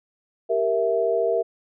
sine chord, E diminished, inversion first, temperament equal, 392 / 466.2 / 659.3 Hz, G4 / Bb4 / E5, 0 / 0 / 0 cents, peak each -26 / -22 / -23 dBFS, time 0.49-1.43 s, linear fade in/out 20 ms, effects none

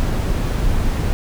brown noise, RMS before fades -18 dBFS, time 0-1.13 s, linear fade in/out 0 ms, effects none

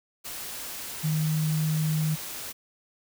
sine tone in noise, 155.56 Hz, D#3, in tune, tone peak -23 dBFS, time 1.03-2.16 s, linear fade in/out 20 ms, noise white, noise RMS -37 dBFS, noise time 0.24-2.53 s, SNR +11 dB, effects none

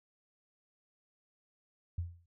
sine tone with exponential decay, 86.1 Hz, F2, 24 cents flat, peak -30 dBFS, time 1.98-2.26 s, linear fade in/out 5 ms, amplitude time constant 60 ms, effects none

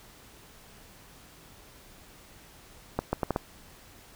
accelerating click train, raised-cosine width 1 ms, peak -12 dBFS, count 5, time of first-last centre 2.99-3.361 s, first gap 140 ms, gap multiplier 0.73, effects pink hiss -53 dBFS RMS until 4.15 s

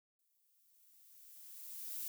violet noise with exponential growth, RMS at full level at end -41 dBFS, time 0.19-2.08 s, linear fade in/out 2 ms, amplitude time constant 410 ms, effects none

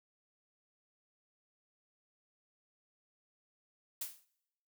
blue noise with exponential decay, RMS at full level -36 dBFS, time 4.01-4.25 s, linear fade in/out 5 ms, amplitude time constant 52 ms, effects noise-tail reverb RT60 0.9 s tail -24 dB re dry

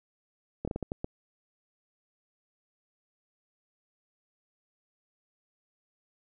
slowing click train, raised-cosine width 2 ms, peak -19 dBFS, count 7, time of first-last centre 0.65-1.044 s, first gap 26 ms, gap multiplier 1.37, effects none

